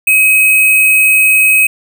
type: tone with sample-and-hold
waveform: sine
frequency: 2539 Hz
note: D#7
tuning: 34 cents sharp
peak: -5 dBFS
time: 0.07-1.67 s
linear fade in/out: 5 ms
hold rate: 11025 Hz
effects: none